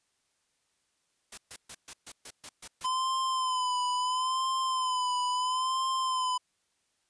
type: noise bursts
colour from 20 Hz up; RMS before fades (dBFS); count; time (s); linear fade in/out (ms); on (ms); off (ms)
white; -43; 9; 1.32-2.864; 5; 56; 130
type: tone with vibrato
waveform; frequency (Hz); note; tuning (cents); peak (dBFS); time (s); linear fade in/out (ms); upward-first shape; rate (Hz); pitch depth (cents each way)
square; 1020; C6; -44; -28; 2.84-6.38; 10; sine; 0.74; 49
effects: white hiss -75 dBFS RMS until 7.09 s + resampled to 22050 Hz